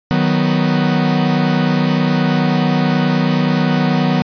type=chord; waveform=45% pulse; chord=B major; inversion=first; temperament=equal; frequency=155.56 / 185 / 246.9 Hz; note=D#3 / F#3 / B3; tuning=0 / 0 / 0 cents; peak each=-17 dBFS; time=0.11-4.22 s; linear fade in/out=0 ms; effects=resampled to 11025 Hz